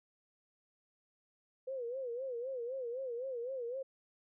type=tone with vibrato; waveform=sine; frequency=501 Hz; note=B4; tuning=25 cents sharp; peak=-37 dBFS; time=1.67-3.83 s; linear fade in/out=10 ms; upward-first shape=sine; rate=3.9 Hz; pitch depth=130 cents each way; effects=none